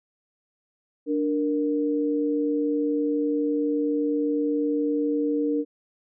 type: tone pair together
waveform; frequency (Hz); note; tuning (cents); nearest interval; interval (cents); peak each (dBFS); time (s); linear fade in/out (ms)
sine; 293.7 / 465.8; D4 / A#4; 0 / -1; minor sixth; 799; -23 / -26; 1.06-5.65; 50
effects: none